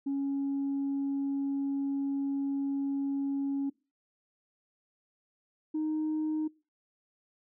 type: tone pair in turn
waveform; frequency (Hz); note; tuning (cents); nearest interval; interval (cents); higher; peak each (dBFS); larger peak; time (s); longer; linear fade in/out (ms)
sine; 277.2 / 310; C#4 / D#4; 0 / -6; major second; 194; second; -27; neither; 0.06-3.7 / 5.74-6.48; first; 10
effects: noise-tail reverb RT60 0.3 s tail -23 dB re dry + tanh soft clip ceiling -26 dBFS